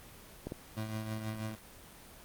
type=clicks; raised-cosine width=2 ms; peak=-24 dBFS; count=2; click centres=0.47 / 0.521 s
type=tone with tremolo; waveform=25% pulse; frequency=109.1 Hz; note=A2; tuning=14 cents flat; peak=-30 dBFS; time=0.76-1.56 s; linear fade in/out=20 ms; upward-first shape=triangle; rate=6.2 Hz; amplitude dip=50%
effects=pink hiss -53 dBFS RMS until 2.24 s + Opus 24 kbps